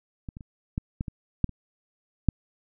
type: clicks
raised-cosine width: 5 ms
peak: -23 / -27 / -30 / -15 / -16 / -21 / -8 / -28 / -7 dBFS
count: 9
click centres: 0.288 / 0.369 / 0.408 / 0.779 / 1.009 / 1.082 / 1.443 / 1.493 / 2.287 s
effects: none